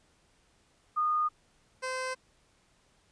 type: tone pair in turn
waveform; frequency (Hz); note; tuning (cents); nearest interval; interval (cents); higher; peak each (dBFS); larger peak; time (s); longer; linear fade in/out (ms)
sine / 15% pulse; 1227 / 515.9; D#6 / C5; -25 / -24; octave + minor third; 1499; first; -25 / -26; first; 0.96-1.29 / 1.82-2.15; neither; 20
effects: pink hiss -67 dBFS RMS until 3.11 s + resampled to 22050 Hz